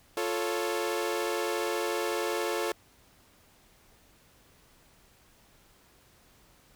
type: chord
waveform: sawtooth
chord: F augmented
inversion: none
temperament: equal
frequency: 349.2 / 440 / 554.4 Hz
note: F4 / A4 / C#5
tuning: 0 / 0 / 0 cents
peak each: -29 / -28 / -31 dBFS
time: 0.17-2.72 s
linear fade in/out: 2 ms
effects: pink hiss -61 dBFS RMS until 6.75 s